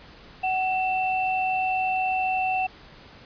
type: tone pair together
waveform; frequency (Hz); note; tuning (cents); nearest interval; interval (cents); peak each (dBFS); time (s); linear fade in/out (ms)
sine; 751 / 2676; F#5 / E7; +26 / +25; octave + minor seventh; 2199; -23 / -28; 0.43-2.67; 10
effects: pink hiss -48 dBFS RMS until 3.25 s + resampled to 11025 Hz